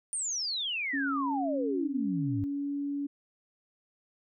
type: exponential sweep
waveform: sine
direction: down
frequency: 9250 to 98 Hz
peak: -30 dBFS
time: 0.13-2.44 s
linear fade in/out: 0 ms
type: tone with pitch glide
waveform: sine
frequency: 277.2 to 284 Hz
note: C#4 to C#4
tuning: 0 to +42 cents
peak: -30 dBFS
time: 0.93-3.07 s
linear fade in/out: 10 ms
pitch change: +42 cents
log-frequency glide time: 1.7-2.72 s
effects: none